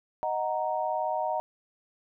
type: chord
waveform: sine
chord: D# minor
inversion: none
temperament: equal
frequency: 622.3 / 740 / 932.3 Hz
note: D#5 / F#5 / A#5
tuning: 0 / 0 / 0 cents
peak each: -31 dBFS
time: 0.23-1.4 s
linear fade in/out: 0 ms
effects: none